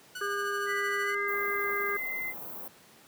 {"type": "tone with tremolo", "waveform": "sawtooth", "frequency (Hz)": 1480, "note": "F#6", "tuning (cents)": 0, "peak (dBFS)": -32, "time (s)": [0.15, 1.15], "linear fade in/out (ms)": 5, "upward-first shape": "triangle", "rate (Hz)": 13, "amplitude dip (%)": 55}
{"type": "harmonic tone", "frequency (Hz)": 404, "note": "G#4", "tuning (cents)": -48, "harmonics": [1, 3, 4], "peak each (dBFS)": [-34, -34, -34], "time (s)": [0.21, 1.97], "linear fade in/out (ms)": 5}
{"type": "tone with pitch glide", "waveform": "sine", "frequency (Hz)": [1975.5, 2063], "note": ["B6", "C7"], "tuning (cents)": [0, -25], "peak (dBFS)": -32, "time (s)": [0.66, 2.34], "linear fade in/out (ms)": 50, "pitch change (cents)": 75, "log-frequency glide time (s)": [1.03, 1.15]}
{"type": "band-stop noise", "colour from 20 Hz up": "white", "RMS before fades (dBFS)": -41, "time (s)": [1.28, 2.68], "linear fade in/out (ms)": 2, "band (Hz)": [1100, 15000], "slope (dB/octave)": 24}
{"effects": ["pink hiss -56 dBFS RMS until 3.07 s", "high-pass 150 Hz 12 dB/octave"]}